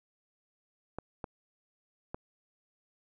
clicks, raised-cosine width 1 ms, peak -23 dBFS, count 3, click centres 0.986 / 1.242 / 2.145 s, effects none

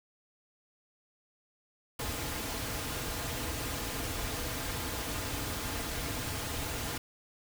pink noise with comb filter, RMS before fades -36 dBFS, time 1.99-6.98 s, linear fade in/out 5 ms, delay 5.3 ms, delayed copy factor -0.5, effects none

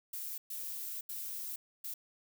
violet noise bursts at uneven times, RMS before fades -41 dBFS, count 4, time 0.13-0.38 / 0.5-1.01 / 1.09-1.56 / 1.84-1.94 s, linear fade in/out 5 ms, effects none

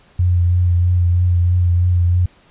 sine tone with vibrato, 88.4 Hz, F2, 22 cents sharp, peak -11 dBFS, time 0.19-2.26 s, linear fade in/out 5 ms, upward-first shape triangle, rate 3.1 Hz, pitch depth 29 cents each way, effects pink hiss -51 dBFS RMS until 2.5 s + resampled to 8000 Hz

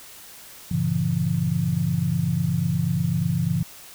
sine chord, G diminished seventh, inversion none, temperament just, 98 / 117.6 / 141.12 / 169.34 Hz, G2 / Bb2 / Db3 / Fb3, 0 / +16 / +31 / +47 cents, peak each -29 / -29 / -25 / -23 dBFS, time 0.71-3.63 s, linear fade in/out 5 ms, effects white hiss -44 dBFS RMS until 3.94 s

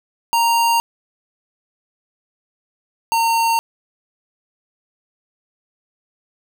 square tone pair in turn, 930 / 915.1 Hz, A#5 / A#5, -4 / -32 cents, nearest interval unison, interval 28 cents, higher first, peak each -14 / -15 dBFS, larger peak first, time 0.33-0.8 / 3.12-3.59 s, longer neither, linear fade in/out 0 ms, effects none

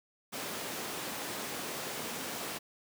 pink high-pass noise, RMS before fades -39 dBFS, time 0.32-2.59 s, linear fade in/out 20 ms, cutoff 230 Hz, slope 12 dB/octave, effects none

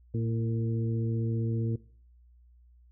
harmonic tone with a mistuned harmonic, 114.4 Hz, A#2, 32 cents flat, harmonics 1 / 2 / 3 / 4, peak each -28 / -34 / -38 / -40 dBFS, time 0.14-1.76 s, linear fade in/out 5 ms, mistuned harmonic 3, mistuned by -26 cents, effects noise-tail reverb RT60 0.5 s tail -20 dB re dry + added 60 Hz sine -55 dBFS peak until 2.91 s

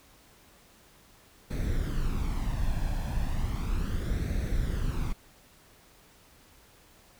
brown noise with flanger, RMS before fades -29 dBFS, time 1.5-5.13 s, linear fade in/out 10 ms, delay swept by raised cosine 0.49 to 1.21 ms, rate 0.35 Hz, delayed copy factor +0.6, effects pink hiss -58 dBFS RMS until 7.19 s

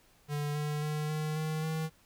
square tone with pitch steps, 146.83 / 149.14 / 151.48 / 153.86 / 156.28 / 158.74 Hz, D3 / D3 / D#3 / D#3 / D#3 / D#3, 0 / +27 / -46 / -19 / +8 / +35 cents, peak -32 dBFS, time 0.28-1.9 s, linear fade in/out 50 ms, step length 270 ms, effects pink hiss -64 dBFS RMS until 2.05 s

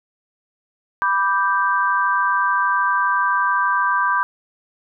sine chord, G major, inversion first, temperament equal, 987.8 / 1174.7 / 1568 Hz, B5 / D6 / G6, 0 / 0 / 0 cents, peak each -20 dBFS, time 1.02-4.23 s, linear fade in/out 0 ms, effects none

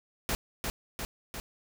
pink noise with echo, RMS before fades -30 dBFS, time 0.29-0.35 s, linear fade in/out 0 ms, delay 350 ms, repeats 3, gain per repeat -3 dB, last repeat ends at 1.4 s, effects none

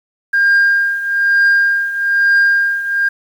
sine tone with tremolo, 1606 Hz, G6, 41 cents sharp, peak -5 dBFS, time 0.33-3.09 s, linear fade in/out 10 ms, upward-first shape triangle, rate 1.1 Hz, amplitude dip 80%, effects tanh soft clip ceiling -6 dBFS + 7-bit

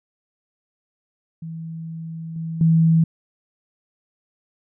sine tone with level steps, 163 Hz, E3, 19 cents flat, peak -29 / -25 / -12 dBFS, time 1.42-3.04 s, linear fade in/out 5 ms, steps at 2.36 / 2.61 s, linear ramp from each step 2 ms, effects none

